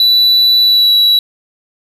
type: tone with pitch glide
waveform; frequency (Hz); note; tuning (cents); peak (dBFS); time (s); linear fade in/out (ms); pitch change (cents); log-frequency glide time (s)
triangle; 3961 to 3918; B7 to B7; +4 to -15; -5; 0-1.19; 2; -19; 0.62-0.93
effects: none